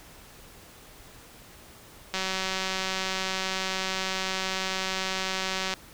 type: click train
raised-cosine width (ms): 0.2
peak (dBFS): -12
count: 681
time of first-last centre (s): 2.14-5.738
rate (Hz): 189
effects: pink hiss -50 dBFS RMS until 5.93 s